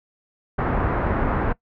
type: low-pass noise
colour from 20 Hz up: pink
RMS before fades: -22 dBFS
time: 0.58-1.53 s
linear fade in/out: 10 ms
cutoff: 1600 Hz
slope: 24 dB/octave
effects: noise-tail reverb RT60 0.1 s tail -21 dB re dry